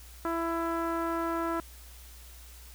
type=tone with low-pass filter; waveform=sawtooth; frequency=333 Hz; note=E4; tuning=18 cents sharp; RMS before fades=-31 dBFS; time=0.25-1.6 s; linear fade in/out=0 ms; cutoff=1300 Hz; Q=3; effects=added 60 Hz sine -48 dBFS peak until 2.74 s + white hiss -53 dBFS RMS until 2.74 s